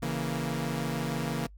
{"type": "chord", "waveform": "sawtooth", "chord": "A# diminished", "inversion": "first", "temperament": "equal", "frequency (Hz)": [138.59, 164.81, 233.1], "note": ["C#3", "E3", "A#3"], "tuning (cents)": [0, 0, 0], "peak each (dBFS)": -30, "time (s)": [0.02, 1.47], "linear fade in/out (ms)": 10, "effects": ["noise-tail reverb RT60 0.1 s tail -24 dB re dry", "added 50 Hz sine -47 dBFS peak until 1.57 s"]}